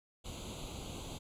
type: noise with comb filter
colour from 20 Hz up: pink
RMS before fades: -44 dBFS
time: 0.24-1.19 s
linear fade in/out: 20 ms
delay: 0.28 ms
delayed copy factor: +0.9
effects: low-pass 10000 Hz 12 dB/octave